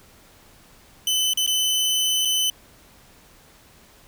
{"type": "tone with dropouts", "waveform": "sawtooth", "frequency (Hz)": 3029, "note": "F#7", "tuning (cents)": 40, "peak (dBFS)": -16, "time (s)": [1.07, 2.5], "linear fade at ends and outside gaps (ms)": 2, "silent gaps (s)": [[1.335, 1.373], [1.464, 1.475], [2.251, 2.254]], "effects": ["pink hiss -52 dBFS RMS until 4.07 s"]}